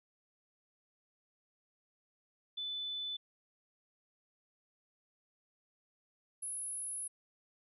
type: tone pair in turn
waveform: sine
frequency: 3500 / 10564 Hz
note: A7 / E9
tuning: -10 / +3 cents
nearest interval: octave + perfect fifth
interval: 1913 cents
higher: second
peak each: -37 / -38 dBFS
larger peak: first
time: 2.57-3.17 / 6.42-7.08 s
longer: second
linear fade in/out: 10 ms
effects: none